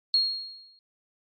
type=tone with exponential decay; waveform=sine; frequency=4278 Hz; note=C8; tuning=38 cents sharp; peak=-17 dBFS; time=0.14-0.79 s; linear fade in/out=1 ms; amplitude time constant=140 ms; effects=MP3 64 kbps